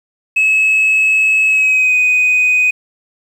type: tone with pitch glide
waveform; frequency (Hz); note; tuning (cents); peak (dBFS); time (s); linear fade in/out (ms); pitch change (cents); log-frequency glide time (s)
sine; 2582 to 2497; E7 to D#7; -37 to +6; -7; 0.36-2.71; 10; -57; 1.47-1.96
effects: tanh soft clip ceiling -7 dBFS + 7-bit